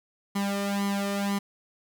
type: tone with flanger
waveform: sawtooth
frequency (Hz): 200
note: G3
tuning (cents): +35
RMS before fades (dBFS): -28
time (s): 0.35-1.39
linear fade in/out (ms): 10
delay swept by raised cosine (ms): 0.96 to 1.67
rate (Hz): 2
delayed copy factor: +0.9
effects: 10-bit